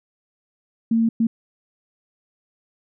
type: tone bursts at uneven times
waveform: sine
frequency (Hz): 227.5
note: A#3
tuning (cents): -42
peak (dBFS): -15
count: 2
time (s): 0.91-1.09 / 1.2-1.27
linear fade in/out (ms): 5
effects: none